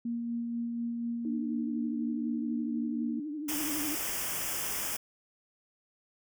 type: tone with tremolo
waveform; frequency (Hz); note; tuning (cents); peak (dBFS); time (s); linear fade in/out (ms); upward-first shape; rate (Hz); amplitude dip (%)
sine; 234.8; A#3; +13; -30; 0.05-3.2; 5; sine; 4.1; 25
type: tone with vibrato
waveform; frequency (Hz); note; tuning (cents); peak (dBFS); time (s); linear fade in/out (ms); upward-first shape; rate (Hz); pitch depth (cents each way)
sine; 300; D4; +37; -34; 1.25-3.95; 2; triangle; 12; 97
type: band-stop noise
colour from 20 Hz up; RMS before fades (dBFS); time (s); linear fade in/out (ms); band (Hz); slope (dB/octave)
white; -34; 3.48-4.97; 10; 3400 to 4900; 96
effects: none